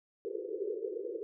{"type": "band-pass noise", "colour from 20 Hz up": "white", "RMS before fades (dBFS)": -38, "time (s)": [0.25, 1.23], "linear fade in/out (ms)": 0, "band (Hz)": [350, 490], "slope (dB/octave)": 96, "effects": []}